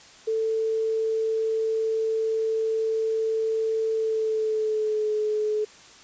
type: tone with pitch glide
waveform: sine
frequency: 443.7 to 426.4 Hz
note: A4 to G#4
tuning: +14 to +46 cents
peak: -22 dBFS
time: 0.27-5.65 s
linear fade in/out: 10 ms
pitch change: -68 cents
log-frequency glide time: 3.95-5.11 s
effects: white hiss -49 dBFS RMS until 6.03 s + resampled to 16000 Hz